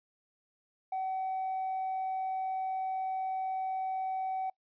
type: tone with hard clipping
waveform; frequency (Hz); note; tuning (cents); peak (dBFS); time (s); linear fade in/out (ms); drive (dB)
triangle; 758; F#5; +42; -31; 0.92-4.5; 5; 2
effects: noise-tail reverb RT60 0.1 s tail -24 dB re dry + resampled to 11025 Hz